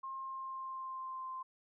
sine tone with pitch glide, 1066 to 1042.3 Hz, C6 to C6, +32 to -7 cents, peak -40 dBFS, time 0.03-1.43 s, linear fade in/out 10 ms, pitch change -39 cents, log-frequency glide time 0.15-1.3 s, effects none

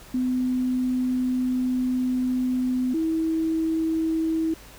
sine tone pair in turn, 253.4 / 322.2 Hz, B3 / E4, +45 / -39 cents, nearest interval major third, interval 416 cents, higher second, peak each -21 dBFS, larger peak neither, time 0.14-2.94 / 2.94-4.54 s, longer first, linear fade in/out 5 ms, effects added 50 Hz sine -48 dBFS peak until 4.78 s + pink hiss -47 dBFS RMS until 4.78 s

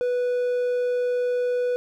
triangle tone, 492.8 Hz, B4, 4 cents flat, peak -19 dBFS, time 0.01-1.76 s, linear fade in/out 0 ms, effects none

